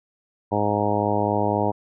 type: harmonic tone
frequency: 103.83 Hz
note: G#2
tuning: in tune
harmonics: 1 / 2 / 3 / 4 / 5 / 6 / 7 / 8 / 9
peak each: -28 / -28 / -28 / -28 / -28 / -28 / -28 / -28 / -28 dBFS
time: 0.51-1.72 s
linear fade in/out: 20 ms
effects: none